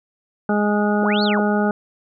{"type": "harmonic tone", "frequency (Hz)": 207.7, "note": "G#3", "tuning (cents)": 0, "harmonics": [1, 2, 3, 4, 6, 7], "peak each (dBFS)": [-18, -23, -25, -25, -30, -27], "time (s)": [0.49, 1.71], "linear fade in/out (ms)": 2}
{"type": "linear two-way sweep", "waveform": "sine", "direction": "up then down", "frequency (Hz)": [151, 4529, 151], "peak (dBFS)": -23, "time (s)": [1.02, 1.41], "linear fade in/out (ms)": 10, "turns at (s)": 1.23}
{"effects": []}